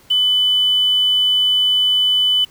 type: tone with quantisation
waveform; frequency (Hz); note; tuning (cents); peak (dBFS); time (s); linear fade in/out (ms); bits
sine; 3000; F#7; +23; -12; 0.1-2.45; 10; 6
effects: pink hiss -49 dBFS RMS until 2.5 s